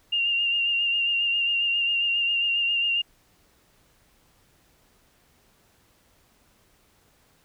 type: tone with vibrato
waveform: sine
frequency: 2794 Hz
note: F7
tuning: in tune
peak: -21 dBFS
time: 0.12-3.02 s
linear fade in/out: 10 ms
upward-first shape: sine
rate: 7.4 Hz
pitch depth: 28 cents each way
effects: pink hiss -62 dBFS RMS until 7.44 s